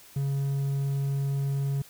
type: tone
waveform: triangle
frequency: 138.59 Hz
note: C#3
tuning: in tune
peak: -23 dBFS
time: 0.16-1.82 s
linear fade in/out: 5 ms
effects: white hiss -52 dBFS RMS until 1.89 s